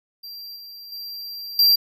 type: tone with level steps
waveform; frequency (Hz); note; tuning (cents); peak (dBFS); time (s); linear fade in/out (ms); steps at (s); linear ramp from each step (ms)
square; 4729; D8; +11; -35 / -38 / -32 / -13; 0.23-1.76; 10; 0.56 / 0.92 / 1.59; 2
effects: none